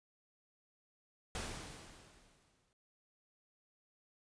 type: noise with exponential decay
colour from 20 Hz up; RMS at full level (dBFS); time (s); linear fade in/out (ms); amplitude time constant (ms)
pink; -40; 1.35-2.73; 1; 300
effects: resampled to 22050 Hz